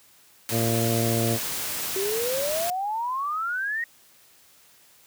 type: noise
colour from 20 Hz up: white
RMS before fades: -30 dBFS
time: 0.49-2.7 s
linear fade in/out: 0 ms
type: harmonic tone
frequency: 114.9 Hz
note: A#2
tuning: 25 cents flat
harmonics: 1 / 2 / 3 / 4 / 5 / 6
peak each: -25 / -28 / -30 / -31 / -32 / -33 dBFS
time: 0.5-1.39 s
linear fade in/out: 50 ms
type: exponential sweep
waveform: sine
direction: up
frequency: 377.2 to 1900 Hz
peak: -25 dBFS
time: 1.96-3.84 s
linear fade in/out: 2 ms
effects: white hiss -56 dBFS RMS until 5.06 s + high-pass 60 Hz 12 dB/octave